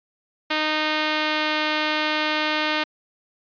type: tone with pitch glide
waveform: 5% pulse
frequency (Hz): 308.2 to 306.2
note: D#4 to D#4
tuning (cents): -16 to -28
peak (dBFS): -9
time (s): 0.5-2.84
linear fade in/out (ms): 10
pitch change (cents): -12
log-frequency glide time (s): 0.65-1.68
effects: resampled to 11025 Hz